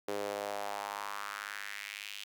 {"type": "tone with high-pass filter sweep", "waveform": "sawtooth", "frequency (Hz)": 101.9, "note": "G#2", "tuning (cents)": -32, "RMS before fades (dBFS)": -40, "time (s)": [0.08, 2.24], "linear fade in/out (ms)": 5, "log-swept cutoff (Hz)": [420, 3000], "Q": 2.8, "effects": []}